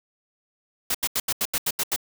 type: noise bursts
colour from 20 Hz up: white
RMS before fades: -24 dBFS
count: 9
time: 0.9-1.962 s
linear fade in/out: 5 ms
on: 46 ms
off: 81 ms
effects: none